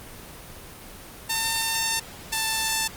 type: tone pair in turn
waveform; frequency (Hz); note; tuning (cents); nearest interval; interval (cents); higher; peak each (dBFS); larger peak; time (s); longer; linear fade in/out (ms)
5% pulse; 902 / 886.5; A5 / A5; +43 / +13; unison; 30; first; -11; neither; 1.29-2 / 2.32-2.88; first; 10
effects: pink hiss -42 dBFS RMS until 2.96 s + Opus 24 kbps